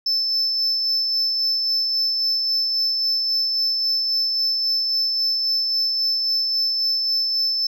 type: tone with tremolo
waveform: sine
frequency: 5274 Hz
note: E8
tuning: in tune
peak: -15 dBFS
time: 0.06-7.67 s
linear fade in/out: 5 ms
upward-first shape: sine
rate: 3.7 Hz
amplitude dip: 35%
effects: tanh soft clip ceiling -16 dBFS